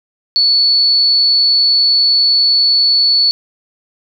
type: tone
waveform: sine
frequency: 4435 Hz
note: C#8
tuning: in tune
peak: -8 dBFS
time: 0.36-3.31 s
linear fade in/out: 0 ms
effects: none